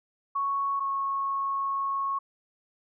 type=tone pair in turn; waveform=sine; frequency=1108.7 / 1098.5 Hz; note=C#6 / C#6; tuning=0 / -16 cents; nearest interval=unison; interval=16 cents; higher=first; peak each=-25 / -26 dBFS; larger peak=first; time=0.35-0.8 / 0.8-2.19 s; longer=second; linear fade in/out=10 ms; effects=none